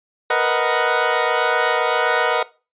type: chord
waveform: 20% pulse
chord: B major seventh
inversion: third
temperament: equal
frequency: 466.2 / 493.9 / 622.3 / 740 Hz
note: A#4 / B4 / D#5 / F#5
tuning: 0 / 0 / 0 / 0 cents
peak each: -17 dBFS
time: 0.3-2.43 s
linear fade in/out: 5 ms
effects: noise-tail reverb RT60 0.3 s tail -19 dB re dry + resampled to 8000 Hz